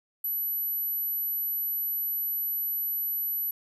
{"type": "tone", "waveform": "sine", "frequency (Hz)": 11840, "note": "F#9", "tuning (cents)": 0, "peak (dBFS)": -27, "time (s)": [0.24, 3.51], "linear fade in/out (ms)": 5, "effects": []}